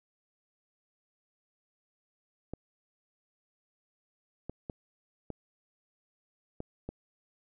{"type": "clicks", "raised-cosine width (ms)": 2, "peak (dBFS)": -24, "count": 6, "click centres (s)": [2.536, 4.496, 4.698, 5.303, 6.604, 6.89], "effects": []}